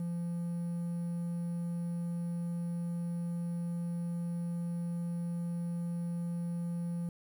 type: tone with quantisation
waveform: triangle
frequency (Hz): 171.6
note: F3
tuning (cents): -30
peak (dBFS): -31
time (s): 0-7.09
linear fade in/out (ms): 2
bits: 10
effects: none